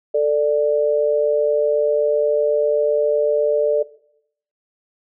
sine tone pair together, 442.7 / 590.6 Hz, A4 / D5, +11 / +10 cents, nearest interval perfect fourth, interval 499 cents, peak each -17 dBFS, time 0.14-3.83 s, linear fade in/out 10 ms, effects noise-tail reverb RT60 0.7 s tail -19 dB re dry

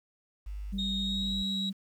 sine tone, 50.2 Hz, G1, 42 cents sharp, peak -35 dBFS, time 0.46-1.43 s, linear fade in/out 10 ms
sine tone with vibrato, 194.8 Hz, G3, 11 cents flat, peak -31 dBFS, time 0.72-1.73 s, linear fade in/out 20 ms, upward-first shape sine, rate 7.9 Hz, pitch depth 8 cents each way
sine tone with pitch glide, 3729 to 3854 Hz, A#7 to B7, 0 to -43 cents, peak -30 dBFS, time 0.78-1.7 s, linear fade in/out 10 ms, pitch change +57 cents, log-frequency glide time 1.01-1.35 s
effects tanh soft clip ceiling -24 dBFS + 10-bit

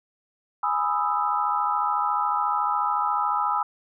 sine chord, E major seventh, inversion first, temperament equal, 830.6 / 987.8 / 1244.5 / 1318.5 Hz, G#5 / B5 / D#6 / E6, 0 / 0 / 0 / 0 cents, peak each -27 dBFS, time 0.63-3.63 s, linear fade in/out 5 ms, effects none

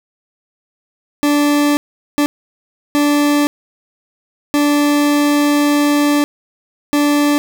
40% pulse tone bursts at uneven times, 291.6 Hz, D4, 12 cents flat, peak -10 dBFS, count 5, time 1.23-1.77 / 2.18-2.26 / 2.95-3.47 / 4.54-6.24 / 6.93-7.38 s, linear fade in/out 0 ms, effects none

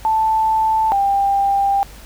sine tone pair in turn, 880 / 793.7 Hz, A5 / G5, 0 / +21 cents, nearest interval major second, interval 179 cents, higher first, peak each -13 dBFS, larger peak neither, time 0.05-0.92 / 0.92-1.83 s, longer second, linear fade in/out 0 ms, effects added 50 Hz sine -38 dBFS peak until 2.05 s + pink hiss -42 dBFS RMS until 2.05 s

